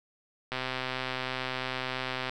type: click train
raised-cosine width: 0.3 ms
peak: -16 dBFS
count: 230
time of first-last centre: 0.52-2.295 s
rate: 129 Hz
effects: none